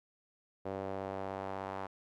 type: tone with band-pass filter sweep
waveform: sawtooth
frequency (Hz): 96.6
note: G2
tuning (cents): -25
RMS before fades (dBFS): -40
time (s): 0.65-1.87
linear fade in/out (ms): 10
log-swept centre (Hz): 550 to 900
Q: 1.7
effects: none